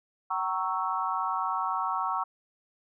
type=chord; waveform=sine; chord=F# dominant seventh; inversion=none; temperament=equal with one note detuned; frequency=759.5 / 932.3 / 1108.7 / 1318.5 Hz; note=F#5 / A#5 / C#6 / E6; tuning=+45 / 0 / 0 / 0 cents; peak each=-34 / -32 / -31 / -33 dBFS; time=0.3-2.24 s; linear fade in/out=10 ms; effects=none